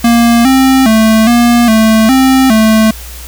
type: tone with pitch steps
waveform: square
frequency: 234.4 / 264.3 / 220.5 / 238 / 220.5 / 263.3 / 219.4 Hz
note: A#3 / C4 / A3 / A#3 / A3 / C4 / A3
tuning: +10 / +18 / +4 / +36 / +4 / +11 / -5 cents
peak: -5 dBFS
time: 0.04-2.91 s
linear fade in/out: 5 ms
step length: 410 ms
effects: added 60 Hz sine -26 dBFS peak until 3.27 s + white hiss -30 dBFS RMS until 3.27 s